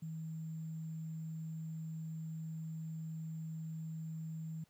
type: tone with sample-and-hold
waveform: sine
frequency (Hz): 160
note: D#3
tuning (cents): +49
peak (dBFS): -40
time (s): 0.02-4.64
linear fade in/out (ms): 5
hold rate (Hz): 7350
effects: pink hiss -73 dBFS RMS until 4.69 s + high-pass 80 Hz 12 dB/octave